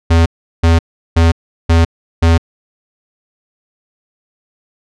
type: tone bursts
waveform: square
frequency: 83 Hz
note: E2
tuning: 12 cents sharp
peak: -7 dBFS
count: 5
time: 0.1-2.38 s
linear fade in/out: 10 ms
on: 160 ms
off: 370 ms
effects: low-pass 6000 Hz 12 dB/octave